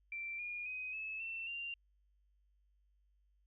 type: tone with pitch steps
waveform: sine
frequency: 2349 / 2429 / 2512 / 2597 / 2686 / 2777 Hz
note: D7 / D#7 / D#7 / E7 / E7 / F7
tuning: 0 / -42 / +16 / -26 / +32 / -10 cents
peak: -40 dBFS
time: 0.12-1.74 s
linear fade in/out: 2 ms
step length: 270 ms
effects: added 50 Hz sine -70 dBFS peak until 3.46 s